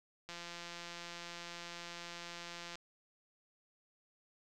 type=click train; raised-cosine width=0.2 ms; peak=-29 dBFS; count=425; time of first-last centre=0.29-2.755 s; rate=172 Hz; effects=none